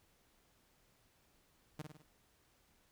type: tone with echo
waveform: sawtooth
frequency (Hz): 152.7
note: D#3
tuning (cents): -32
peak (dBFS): -37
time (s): 1.79-1.82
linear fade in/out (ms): 5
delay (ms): 51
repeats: 4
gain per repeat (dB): -5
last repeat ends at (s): 2.024
effects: pink hiss -72 dBFS RMS until 2.91 s